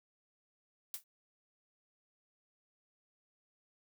blue noise with exponential decay, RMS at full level -36 dBFS, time 0.94-1.04 s, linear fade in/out 2 ms, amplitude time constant 20 ms, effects none

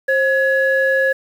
sine tone pair together, 532 / 1689 Hz, C5 / G#6, +29 / +29 cents, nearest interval octave + minor sixth, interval 2000 cents, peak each -15 dBFS, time 0.08-1.13 s, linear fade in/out 10 ms, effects tanh soft clip ceiling -6 dBFS + 7-bit

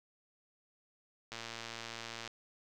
click train, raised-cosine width 0.2 ms, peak -25 dBFS, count 111, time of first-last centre 1.32-2.277 s, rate 115 Hz, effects none

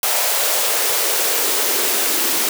white noise with high-pass filter sweep, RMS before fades -18 dBFS, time 0.03-2.49 s, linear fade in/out 2 ms, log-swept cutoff 620 to 300 Hz, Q 2.4, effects none

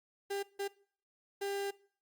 35% pulse tone bursts at uneven times, 398.6 Hz, G4, 29 cents sharp, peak -33 dBFS, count 3, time 0.3-0.43 / 0.59-0.68 / 1.41-1.71 s, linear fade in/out 10 ms, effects noise-tail reverb RT60 0.5 s tail -21 dB re dry + Opus 48 kbps

